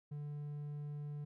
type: tone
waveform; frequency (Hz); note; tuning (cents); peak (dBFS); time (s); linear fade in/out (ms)
triangle; 146.83; D3; 0; -39; 0.11-1.25; 10
effects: none